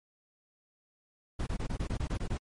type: noise bursts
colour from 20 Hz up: brown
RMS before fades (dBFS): -32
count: 10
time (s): 1.39-2.378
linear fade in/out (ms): 10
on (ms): 79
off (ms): 22
effects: MP3 48 kbps